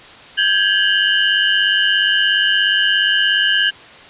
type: tone cluster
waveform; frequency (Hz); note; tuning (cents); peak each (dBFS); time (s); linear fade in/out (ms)
sine; 1586 / 1683 / 2875 / 3070; G6 / G#6 / F7 / G7; +20 / +23 / +50 / -37; -18; 0.37-3.71; 20
effects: white hiss -39 dBFS RMS until 4.09 s + resampled to 8000 Hz